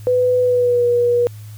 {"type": "tone with pitch glide", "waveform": "sine", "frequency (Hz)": [499.3, 481.7], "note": ["B4", "B4"], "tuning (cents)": [19, -43], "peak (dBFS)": -12, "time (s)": [0.07, 1.27], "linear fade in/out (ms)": 0, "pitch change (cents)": -62, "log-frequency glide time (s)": [0.4, 0.86], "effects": ["added 106 Hz sine -32 dBFS peak until 1.57 s", "white hiss -48 dBFS RMS until 1.57 s"]}